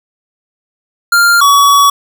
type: tone pair in turn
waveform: square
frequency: 1396.9 / 1130.6 Hz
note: F6 / C#6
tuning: 0 / +34 cents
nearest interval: major third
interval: 366 cents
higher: first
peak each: -6 / -5 dBFS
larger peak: second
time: 1.12-1.41 / 1.41-1.9 s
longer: second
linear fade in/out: 5 ms
effects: none